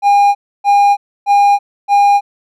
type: tone bursts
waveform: triangle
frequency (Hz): 810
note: G#5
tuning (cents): -43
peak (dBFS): -4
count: 4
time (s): 0.02-2.21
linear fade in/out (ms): 50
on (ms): 330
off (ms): 290
effects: none